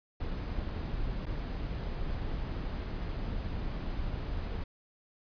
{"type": "noise with dropouts", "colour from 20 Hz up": "brown", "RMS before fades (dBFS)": -35, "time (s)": [0.2, 4.64], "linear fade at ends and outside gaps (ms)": 5, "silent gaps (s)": [1.257, 1.264], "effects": ["resampled to 11025 Hz"]}